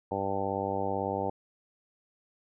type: harmonic tone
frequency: 98 Hz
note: G2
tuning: in tune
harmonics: 1 / 2 / 3 / 4 / 5 / 6 / 7 / 8 / 9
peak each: -40 / -39 / -39 / -38 / -35 / -37 / -40 / -35 / -37 dBFS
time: 0.11-1.3 s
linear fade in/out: 5 ms
effects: none